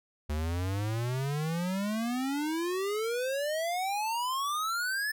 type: exponential sweep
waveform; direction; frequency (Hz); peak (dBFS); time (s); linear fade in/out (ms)
square; up; 73.2 to 1760; -30; 0.29-5.12; 10
effects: none